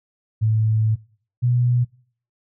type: tone pair in turn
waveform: sine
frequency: 109.7 / 122.42 Hz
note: A2 / B2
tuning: -5 / -15 cents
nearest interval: major second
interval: 190 cents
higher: second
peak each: -15 dBFS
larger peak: neither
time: 0.41-0.96 / 1.42-1.85 s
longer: first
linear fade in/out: 20 ms
effects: noise-tail reverb RT60 0.5 s tail -23 dB re dry